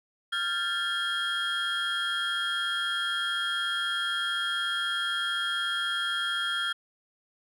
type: tone cluster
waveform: triangle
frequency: 1388 / 1592 / 1749 / 3263 Hz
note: F6 / G6 / A6 / G#7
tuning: -11 / +26 / -11 / -31 cents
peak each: -29 / -35 / -35 / -29 dBFS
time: 0.32-6.73 s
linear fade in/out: 10 ms
effects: none